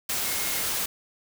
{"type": "tone in noise", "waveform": "sine", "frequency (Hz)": 2147, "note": "C7", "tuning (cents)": 44, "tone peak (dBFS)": -39, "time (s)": [0.24, 0.63], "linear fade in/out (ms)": 5, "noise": "white", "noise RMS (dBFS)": -28, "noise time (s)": [0.09, 0.86], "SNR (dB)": -14, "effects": []}